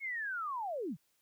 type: linear sweep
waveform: sine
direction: down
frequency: 2217 to 121 Hz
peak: -35 dBFS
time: 0-0.97 s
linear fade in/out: 50 ms
effects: white hiss -75 dBFS RMS until 1.21 s